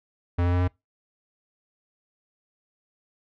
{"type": "tone with pitch steps", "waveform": "square", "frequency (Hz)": [87.31, 88.27, 89.25, 90.23], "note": ["F2", "F2", "F2", "F#2"], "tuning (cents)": [0, 19, 38, -43], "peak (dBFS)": -21, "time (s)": [0.38, 0.68], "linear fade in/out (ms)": 10, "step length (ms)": 75, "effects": ["noise-tail reverb RT60 0.2 s tail -24 dB re dry", "low-pass 2000 Hz 12 dB/octave"]}